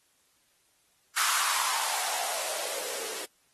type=noise with band-pass filter sweep; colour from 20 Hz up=violet; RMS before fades=-31 dBFS; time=1.16-3.26 s; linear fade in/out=20 ms; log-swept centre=1300 to 390 Hz; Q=4.3; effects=white hiss -68 dBFS RMS until 3.53 s + AAC 32 kbps